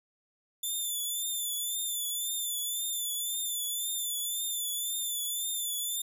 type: tone with vibrato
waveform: 5% pulse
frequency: 3520 Hz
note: A7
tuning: in tune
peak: -24 dBFS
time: 0.63-6.02 s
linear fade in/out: 5 ms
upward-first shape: triangle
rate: 1.9 Hz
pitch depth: 61 cents each way
effects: none